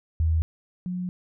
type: tone pair in turn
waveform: sine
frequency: 80.4 / 180.49 Hz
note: E2 / F#3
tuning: -43 / -43 cents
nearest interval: octave + major second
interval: 1400 cents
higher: second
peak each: -19 / -27 dBFS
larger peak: first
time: 0.2-0.42 / 0.86-1.09 s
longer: second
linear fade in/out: 0 ms
effects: none